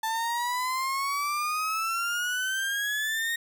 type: exponential sweep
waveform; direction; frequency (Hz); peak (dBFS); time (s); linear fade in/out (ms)
35% pulse; up; 881 to 1864.7; -25; 0.03-3.36; 5
effects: none